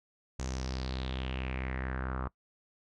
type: tone with low-pass filter sweep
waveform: sawtooth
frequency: 64.6 Hz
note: C2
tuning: 21 cents flat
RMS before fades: -36 dBFS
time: 0.39-2.28 s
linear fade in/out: 5 ms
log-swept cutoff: 6900 to 1200 Hz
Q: 4.3
effects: noise-tail reverb RT60 0.1 s tail -22 dB re dry